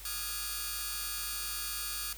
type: tone cluster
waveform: 5% pulse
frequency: 1216 / 1270 / 1413 / 1666 / 4542 Hz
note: D#6 / D#6 / F6 / G#6 / C#8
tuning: -40 / +35 / +20 / +5 / +41 cents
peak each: -31 / -34 / -32 / -31 / -32 dBFS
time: 0.05-2.13 s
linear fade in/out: 2 ms
effects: added 50 Hz sine -49 dBFS peak until 2.17 s + white hiss -49 dBFS RMS until 2.17 s